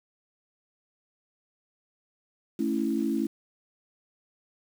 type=chord; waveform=sine; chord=A major; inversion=none; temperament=equal; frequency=220 / 277.2 / 329.6 Hz; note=A3 / C#4 / E4; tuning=0 / 0 / 0 cents; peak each=-29 dBFS; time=2.59-3.27 s; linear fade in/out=5 ms; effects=8-bit